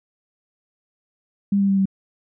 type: tone with pitch steps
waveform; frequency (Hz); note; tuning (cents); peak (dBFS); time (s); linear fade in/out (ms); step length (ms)
sine; 200 / 197.7 / 195.43 / 193.19; G3 / G3 / G3 / G3; +35 / +15 / -5 / -25; -15; 1.52-1.856; 5; 84
effects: none

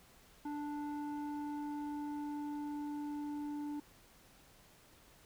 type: tone with low-pass filter sweep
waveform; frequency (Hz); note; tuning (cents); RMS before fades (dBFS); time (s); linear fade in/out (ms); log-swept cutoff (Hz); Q
square; 293.7; D4; 0; -41; 0.45-3.8; 5; 1000 to 640; 1.6
effects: pink hiss -63 dBFS RMS until 5.25 s

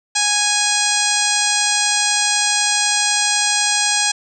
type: harmonic tone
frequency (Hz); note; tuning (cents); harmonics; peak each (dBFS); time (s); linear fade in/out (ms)
828; G#5; -5; 1 / 2 / 3 / 4 / 5 / 6 / 7 / 8 / 9 / 10; -24 / -24 / -24 / -24 / -24 / -24 / -24 / -24 / -24 / -24; 0.15-4.12; 10
effects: none

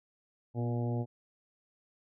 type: harmonic tone with a mistuned harmonic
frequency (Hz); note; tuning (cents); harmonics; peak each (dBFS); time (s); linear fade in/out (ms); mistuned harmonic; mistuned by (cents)
119.2; A#2; +39; 1 / 2 / 3 / 4 / 5 / 6 / 7; -31 / -37 / -41 / -43 / -45 / -47 / -48; 0.54-1.06; 50; 2; +29
effects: none

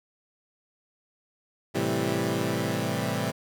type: chord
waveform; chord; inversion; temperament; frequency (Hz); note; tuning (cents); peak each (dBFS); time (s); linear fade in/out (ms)
15% pulse; A minor seventh; none; equal; 110 / 130.81 / 164.81 / 196; A2 / C3 / E3 / G3; 0 / 0 / 0 / 0; -25; 1.74-3.32; 20
effects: none

